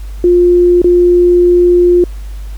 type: tone with dropouts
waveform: sine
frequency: 352.8 Hz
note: F4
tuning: 18 cents sharp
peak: -4 dBFS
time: 0.24-2.04 s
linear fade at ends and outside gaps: 2 ms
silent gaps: 0.818-0.843 s
effects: added 50 Hz sine -21 dBFS peak until 2.57 s + pink hiss -42 dBFS RMS until 2.57 s